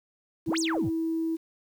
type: tone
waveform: sine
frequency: 325.3 Hz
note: E4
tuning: 23 cents flat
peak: -25 dBFS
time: 0.46-1.37 s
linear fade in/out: 20 ms
type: exponential two-way sweep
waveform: sine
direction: up then down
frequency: 73.4 to 8960 to 73.4 Hz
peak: -27 dBFS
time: 0.47-0.9 s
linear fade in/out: 20 ms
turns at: 0.59 s
effects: tanh soft clip ceiling -20 dBFS + 9-bit